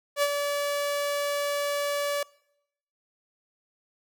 sawtooth tone with ADSR envelope, 575 Hz, D5, 37 cents flat, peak -16 dBFS, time 0.16-2.23 s, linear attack 65 ms, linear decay 48 ms, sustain -6 dB, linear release 3 ms, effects noise-tail reverb RT60 0.8 s tail -24 dB re dry

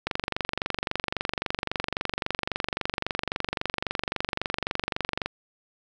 click train, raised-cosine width 0.3 ms, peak -10 dBFS, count 124, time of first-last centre 0.07-5.26 s, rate 23.7 Hz, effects none

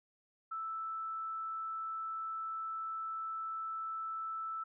sine tone, 1318.5 Hz, E6, in tune, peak -37 dBFS, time 0.51-4.64 s, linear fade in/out 10 ms, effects none

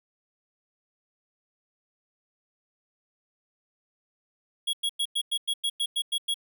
square tone bursts, 3322 Hz, G#7, in tune, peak -25 dBFS, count 11, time 4.67-6.343 s, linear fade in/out 10 ms, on 63 ms, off 98 ms, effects none

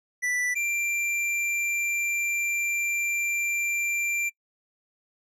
square tone pair in turn, 1975.5 / 2365 Hz, B6 / D7, 0 / +12 cents, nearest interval minor third, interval 312 cents, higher second, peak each -25 dBFS, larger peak neither, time 0.22-0.55 / 0.55-4.3 s, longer second, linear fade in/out 20 ms, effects noise-tail reverb RT60 0.1 s tail -23 dB re dry + low-pass 11000 Hz 12 dB/octave

